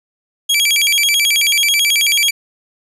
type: tone with vibrato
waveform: sawtooth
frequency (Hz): 2765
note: F7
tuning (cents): -18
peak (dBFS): -8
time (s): 0.49-2.31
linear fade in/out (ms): 10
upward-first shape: square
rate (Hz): 9.2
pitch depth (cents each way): 300
effects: resampled to 32000 Hz + 8-bit